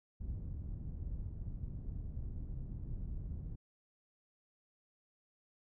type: low-pass noise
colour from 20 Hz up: pink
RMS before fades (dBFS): -42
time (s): 0.2-3.56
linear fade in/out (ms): 10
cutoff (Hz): 130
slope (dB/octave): 12
effects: none